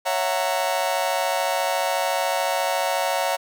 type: chord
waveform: 40% pulse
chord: F# dominant seventh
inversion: second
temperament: just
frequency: 555 / 666 / 740 / 925 Hz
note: C#5 / E5 / F#5 / A#5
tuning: +2 / +18 / 0 / -14 cents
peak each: -26 dBFS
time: 0.05-3.37 s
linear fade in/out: 20 ms
effects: none